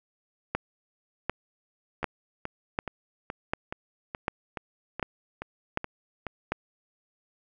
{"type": "two click trains", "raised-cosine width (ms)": 0.5, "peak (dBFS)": [-11, -18], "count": [9, 11], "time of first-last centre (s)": [[0.55, 6.52], [2.03, 6.267]], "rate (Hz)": [1.34, 2.36], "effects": []}